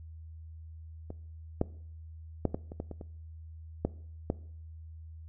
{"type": "clicks", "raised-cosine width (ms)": 2, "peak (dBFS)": [-27, -13, -13, -18, -29, -22, -27, -29, -14, -15], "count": 10, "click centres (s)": [1.104, 1.614, 2.453, 2.545, 2.719, 2.801, 2.913, 3.012, 3.85, 4.301], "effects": ["noise-tail reverb RT60 0.6 s tail -20 dB re dry", "added 80 Hz sine -44 dBFS peak until 5.28 s"]}